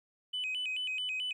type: tone with vibrato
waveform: sine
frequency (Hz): 2750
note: F7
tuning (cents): -27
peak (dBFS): -31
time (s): 0.33-1.33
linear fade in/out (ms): 10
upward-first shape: square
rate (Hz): 4.6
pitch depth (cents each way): 150
effects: tanh soft clip ceiling -30 dBFS + 12-bit